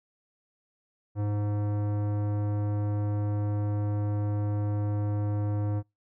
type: tone with tanh clipping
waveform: sine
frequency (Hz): 103.6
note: G#2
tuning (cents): -4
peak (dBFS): -28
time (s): 1.15-5.83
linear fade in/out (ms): 50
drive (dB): 17
effects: noise-tail reverb RT60 0.2 s tail -26 dB re dry